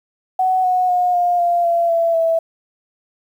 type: tone with pitch steps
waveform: sine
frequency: 746 / 732.8 / 719.8 / 707 / 694.4 / 682.1 / 670 / 658.1 Hz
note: F#5 / F#5 / F#5 / F5 / F5 / F5 / E5 / E5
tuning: +14 / -17 / -48 / +21 / -10 / -41 / +28 / -3 cents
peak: -13 dBFS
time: 0.39-2.39 s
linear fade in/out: 5 ms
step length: 250 ms
effects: 8-bit

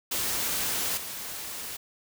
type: noise with level steps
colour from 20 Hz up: white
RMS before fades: -29 / -37 dBFS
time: 0.11-1.77 s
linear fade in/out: 10 ms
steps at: 0.97 s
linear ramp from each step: 5 ms
effects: none

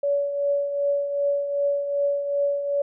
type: tone with tremolo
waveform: sine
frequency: 568 Hz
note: C#5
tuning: 42 cents sharp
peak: -18 dBFS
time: 0.03-2.82 s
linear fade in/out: 5 ms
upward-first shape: triangle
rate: 2.6 Hz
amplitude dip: 60%
effects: none

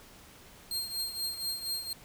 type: tone with tremolo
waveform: sawtooth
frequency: 4204 Hz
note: C8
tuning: 7 cents sharp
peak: -27 dBFS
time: 0.71-1.93 s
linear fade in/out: 2 ms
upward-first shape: triangle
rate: 4.2 Hz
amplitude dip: 75%
effects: pink hiss -54 dBFS RMS until 2.04 s

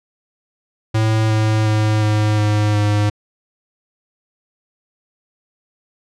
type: tone with pitch steps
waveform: square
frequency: 110 / 108.8 / 107.61 / 106.44 / 105.28 / 104.13 Hz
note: A2 / A2 / A2 / G#2 / G#2 / G#2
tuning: 0 / -19 / -38 / +43 / +24 / +5 cents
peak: -14 dBFS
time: 0.94-3.1 s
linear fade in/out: 10 ms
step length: 360 ms
effects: low-pass 7000 Hz 12 dB/octave

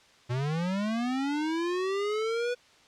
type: linear sweep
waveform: square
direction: up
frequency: 118 to 493.9 Hz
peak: -28 dBFS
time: 0.29-2.55 s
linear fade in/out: 20 ms
effects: white hiss -58 dBFS RMS until 2.87 s + low-pass 5000 Hz 12 dB/octave

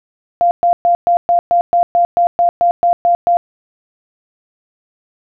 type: tone bursts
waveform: sine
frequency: 695 Hz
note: F5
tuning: 9 cents flat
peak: -8 dBFS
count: 14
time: 0.41-3.37 s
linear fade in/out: 0 ms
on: 100 ms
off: 120 ms
effects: none

